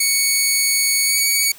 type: tone with pitch glide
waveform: 10% pulse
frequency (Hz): 2225 to 2248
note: C#7 to C#7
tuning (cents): +6 to +24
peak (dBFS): -6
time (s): 0-1.52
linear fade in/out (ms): 5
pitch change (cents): +18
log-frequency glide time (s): 1.05-1.15
effects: white hiss -43 dBFS RMS until 1.58 s